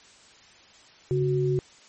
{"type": "tone pair together", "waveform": "sine", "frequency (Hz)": [138.59, 369.6], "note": ["C#3", "F#4"], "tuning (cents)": [0, -2], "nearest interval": "octave + perfect fourth", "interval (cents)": 1698, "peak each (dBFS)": -24, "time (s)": [1.11, 1.59], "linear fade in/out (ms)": 0, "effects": ["white hiss -53 dBFS RMS until 1.88 s", "MP3 32 kbps"]}